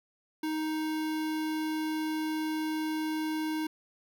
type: tone with notch filter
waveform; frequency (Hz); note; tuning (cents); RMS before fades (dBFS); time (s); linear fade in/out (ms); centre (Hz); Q
square; 312.4; D#4; +7; -32; 0.43-3.67; 5; 7600; 2
effects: none